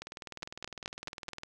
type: two click trains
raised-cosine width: 0.2 ms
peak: -24 / -20 dBFS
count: 29 / 5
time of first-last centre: 0.02-1.434 / 0.43-1.288 s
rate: 19.8 / 4.66 Hz
effects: none